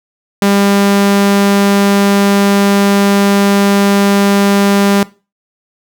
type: tone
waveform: sawtooth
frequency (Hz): 200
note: G3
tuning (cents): +35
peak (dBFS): -4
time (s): 0.42-5.03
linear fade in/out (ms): 2
effects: noise-tail reverb RT60 0.3 s tail -19 dB re dry